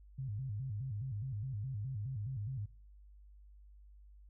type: tone with vibrato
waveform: sine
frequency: 117.2 Hz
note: A#2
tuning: 10 cents sharp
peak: -37 dBFS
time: 0.18-2.66 s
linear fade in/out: 10 ms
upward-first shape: square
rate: 4.8 Hz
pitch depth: 220 cents each way
effects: noise-tail reverb RT60 0.4 s tail -22 dB re dry + added 50 Hz sine -55 dBFS peak until 4.29 s